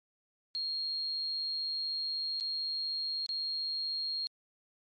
sine tone with dropouts, 4251 Hz, C8, 27 cents sharp, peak -32 dBFS, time 0.55-4.27 s, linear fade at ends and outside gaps 0 ms, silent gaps 2.4-2.408 / 3.262-3.291 s, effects MP3 48 kbps

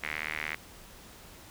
sawtooth tone with band-pass filter, 76.8 Hz, D#2, 22 cents flat, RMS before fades -36 dBFS, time 0.03-0.55 s, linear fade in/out 5 ms, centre 2100 Hz, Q 4.8, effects pink hiss -51 dBFS RMS until 1.5 s

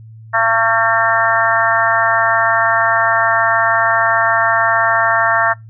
harmonic tone with a mistuned harmonic, 226.6 Hz, A#3, 49 cents flat, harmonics 3 / 4 / 5 / 6 / 7 / 8, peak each -18 / -19 / -18 / -18 / -19 / -17 dBFS, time 0.33-5.54 s, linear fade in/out 20 ms, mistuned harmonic 5, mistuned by -18 cents, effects noise-tail reverb RT60 0.2 s tail -25 dB re dry + added 111 Hz sine -34 dBFS peak until 5.69 s

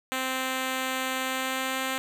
5% pulse tone with pitch glide, 260.5 to 262.8 Hz, C4 to C4, -7 to +8 cents, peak -16 dBFS, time 0.12-1.98 s, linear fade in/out 0 ms, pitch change +15 cents, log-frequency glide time 1.2-1.77 s, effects none

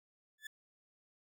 35% pulse tone with exponential growth, 1735 Hz, A6, 25 cents flat, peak -38 dBFS, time 0.38-0.47 s, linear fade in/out 5 ms, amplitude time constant 18 ms, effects none

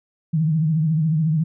sine tone with vibrato, 157.7 Hz, D#3, 24 cents sharp, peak -16 dBFS, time 0.33-1.44 s, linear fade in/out 10 ms, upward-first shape triangle, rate 14 Hz, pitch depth 110 cents each way, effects none

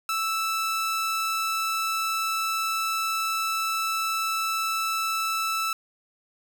sawtooth tone, 1318.5 Hz, E6, in tune, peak -21 dBFS, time 0.09-5.73 s, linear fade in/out 2 ms, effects none

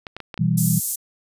clicks, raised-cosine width 0.3 ms, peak -17 dBFS, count 5, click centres 0.068 / 0.166 / 0.203 / 0.342 / 0.377 s
sine chord, E minor, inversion second, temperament equal, 123.47 / 164.81 / 196 Hz, B2 / E3 / G3, 0 / 0 / 0 cents, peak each -22 / -19 / -23 dBFS, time 0.39-0.8 s, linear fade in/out 10 ms
pink high-pass noise, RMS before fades -24 dBFS, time 0.57-0.96 s, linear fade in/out 10 ms, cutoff 7500 Hz, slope 24 dB/octave
effects resampled to 32000 Hz

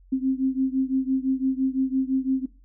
sine beating tone pair, 261.9 / 267.8 Hz, C4 / C4, +2 / +40 cents, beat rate 5.9 Hz, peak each -23 / -25 dBFS, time 0.12-2.46 s, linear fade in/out 10 ms, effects noise-tail reverb RT60 0.3 s tail -18 dB re dry + added 45 Hz sine -50 dBFS peak until 2.64 s

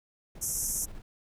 brown noise with tremolo, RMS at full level -42 dBFS, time 0.35-1.02 s, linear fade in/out 5 ms, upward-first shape square, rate 15 Hz, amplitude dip 40%
pink band-pass noise, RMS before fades -32 dBFS, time 0.41-0.86 s, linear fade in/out 20 ms, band 5700 to 13000 Hz, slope 96 dB/octave
effects none

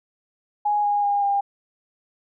sine tone with pitch steps, 830.6 / 821.1 / 811.6 / 802.3 Hz, G#5 / G#5 / G#5 / G5, 0 / -20 / -40 / +40 cents, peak -18 dBFS, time 0.65-1.41 s, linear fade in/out 10 ms, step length 190 ms, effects none

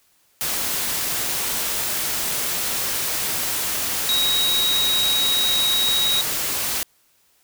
sine tone in noise, 3813 Hz, A#7, 38 cents sharp, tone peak -18 dBFS, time 4.09-6.21 s, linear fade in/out 0 ms, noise white, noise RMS -24 dBFS, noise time 0.41-6.83 s, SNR +3 dB, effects white hiss -61 dBFS RMS until 7.43 s

